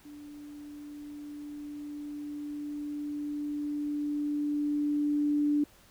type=tone with level ramp; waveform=sine; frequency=293.7 Hz; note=D4; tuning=in tune; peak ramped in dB=-44 to -23 dBFS; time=0.05-5.64 s; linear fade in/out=5 ms; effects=pink hiss -59 dBFS RMS until 5.9 s